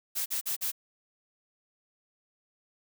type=noise bursts; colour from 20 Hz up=blue; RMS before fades=-31 dBFS; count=4; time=0.15-0.719 s; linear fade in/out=20 ms; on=110 ms; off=43 ms; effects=none